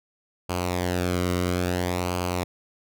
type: tone with flanger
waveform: sawtooth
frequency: 89.4 Hz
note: F2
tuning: 41 cents sharp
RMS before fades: -26 dBFS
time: 0.49-2.44 s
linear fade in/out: 10 ms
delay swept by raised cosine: 0.54 to 1.19 ms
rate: 0.59 Hz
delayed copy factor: -0.65
effects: none